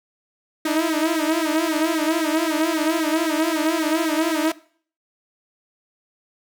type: tone with flanger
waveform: sawtooth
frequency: 318.2 Hz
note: D#4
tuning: 39 cents sharp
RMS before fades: -21 dBFS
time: 0.65-4.52 s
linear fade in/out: 5 ms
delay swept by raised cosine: 0.5 to 6.4 ms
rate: 3.8 Hz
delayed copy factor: +1
effects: noise-tail reverb RT60 0.5 s tail -20 dB re dry